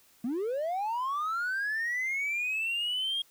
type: linear sweep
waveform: triangle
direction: up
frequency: 220 to 3262 Hz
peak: -26 dBFS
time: 0.24-3.22 s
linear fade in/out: 5 ms
effects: tanh soft clip ceiling -24 dBFS + white hiss -62 dBFS RMS until 3.3 s